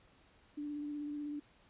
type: tone with vibrato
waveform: sine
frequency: 293.7 Hz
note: D4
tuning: in tune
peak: -38 dBFS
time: 0.57-1.4 s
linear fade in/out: 10 ms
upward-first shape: triangle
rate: 16 Hz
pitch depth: 23 cents each way
effects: pink hiss -66 dBFS RMS until 1.69 s + resampled to 8000 Hz